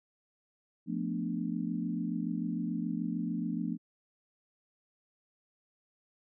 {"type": "chord", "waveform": "sine", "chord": "B half-diminished seventh", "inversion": "second", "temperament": "equal", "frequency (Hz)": [174.61, 220, 246.9, 293.7], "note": ["F3", "A3", "B3", "D4"], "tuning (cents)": [0, 0, 0, 0], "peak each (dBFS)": [-36, -36, -37, -38], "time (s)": [0.86, 3.78], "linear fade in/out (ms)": 50, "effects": []}